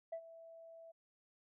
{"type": "tone with ADSR envelope", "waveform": "sine", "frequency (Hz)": 659.3, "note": "E5", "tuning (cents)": 0, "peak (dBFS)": -37, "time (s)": [0.12, 0.92], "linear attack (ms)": 9, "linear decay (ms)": 74, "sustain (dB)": -16, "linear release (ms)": 14, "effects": ["tanh soft clip ceiling -37 dBFS"]}